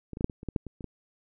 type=clicks; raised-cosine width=3 ms; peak=-25 / -25 / -18 / -8 / -28 / -29 / -19 / -13 / -26 / -28 / -23 dBFS; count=11; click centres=0.133 / 0.171 / 0.209 / 0.244 / 0.298 / 0.431 / 0.487 / 0.562 / 0.667 / 0.808 / 0.843 s; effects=none